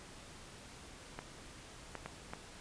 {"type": "clicks", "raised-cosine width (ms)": 0.5, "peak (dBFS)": -26, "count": 4, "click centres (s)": [1.19, 1.953, 2.06, 2.335], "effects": ["pink hiss -53 dBFS RMS until 2.6 s", "resampled to 22050 Hz"]}